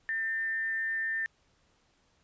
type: tone with frequency modulation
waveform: sine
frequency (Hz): 1802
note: A6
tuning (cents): +41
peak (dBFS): -29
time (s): 0.09-1.26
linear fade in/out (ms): 0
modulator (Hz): 211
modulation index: 0.25
effects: pink hiss -69 dBFS RMS until 2.23 s + resampled to 16000 Hz